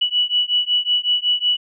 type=beating tone pair; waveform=sine; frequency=2945 / 2950.4 Hz; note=F#7 / F#7; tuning=-9 / -6 cents; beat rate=5.4 Hz; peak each=-19 dBFS; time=0.01-1.57 s; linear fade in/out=10 ms; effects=none

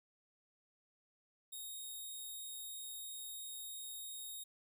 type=tone; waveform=5% pulse; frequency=3729 Hz; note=A#7; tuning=in tune; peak=-37 dBFS; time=1.52-4.44 s; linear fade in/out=10 ms; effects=none

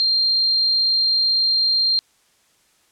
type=tone; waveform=sine; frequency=4186 Hz; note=C8; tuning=in tune; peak=-15 dBFS; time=0-1.99 s; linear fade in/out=0 ms; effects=white hiss -60 dBFS RMS until 2.91 s + low-pass 10000 Hz 12 dB/octave

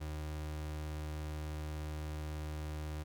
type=tone; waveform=35% pulse; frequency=76.5 Hz; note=D#2; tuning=29 cents flat; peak=-37 dBFS; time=0-3.04 s; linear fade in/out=20 ms; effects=none

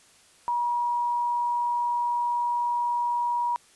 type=tone; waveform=sine; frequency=959 Hz; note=A#5; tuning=49 cents sharp; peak=-23 dBFS; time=0.48-3.56 s; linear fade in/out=0 ms; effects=white hiss -57 dBFS RMS until 3.75 s + resampled to 24000 Hz

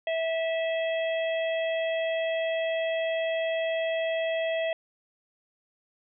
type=harmonic tone; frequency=653 Hz; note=E5; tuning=17 cents flat; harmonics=1 / 3 / 4 / 5; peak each=-26 / -36 / -38 / -40 dBFS; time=0.07-4.73 s; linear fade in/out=2 ms; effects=none

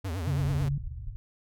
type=tone with vibrato; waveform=square; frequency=88 Hz; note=F2; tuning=14 cents sharp; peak=-31 dBFS; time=0.04-0.69 s; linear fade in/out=10 ms; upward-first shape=triangle; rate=9.1 Hz; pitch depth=240 cents each way
type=tone; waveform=sine; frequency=140.3 Hz; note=C#3; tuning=21 cents sharp; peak=-26 dBFS; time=0.27-0.78 s; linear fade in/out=5 ms
type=low-pass noise; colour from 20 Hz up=pink; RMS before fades=-37 dBFS; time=0.39-1.16 s; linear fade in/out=0 ms; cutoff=130 Hz; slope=96 dB/octave
effects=none

